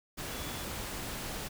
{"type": "tone in noise", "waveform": "sine", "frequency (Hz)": 3413, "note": "G#7", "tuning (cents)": 47, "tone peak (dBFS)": -49, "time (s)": [0.31, 0.65], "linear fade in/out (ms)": 20, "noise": "pink", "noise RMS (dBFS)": -39, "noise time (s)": [0.17, 1.49], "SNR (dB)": -13, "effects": []}